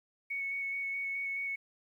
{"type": "tone with vibrato", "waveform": "sine", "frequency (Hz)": 2217, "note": "C#7", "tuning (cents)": 0, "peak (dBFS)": -33, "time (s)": [0.3, 1.56], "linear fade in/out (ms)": 10, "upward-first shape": "square", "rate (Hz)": 4.7, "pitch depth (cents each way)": 9, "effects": ["11-bit"]}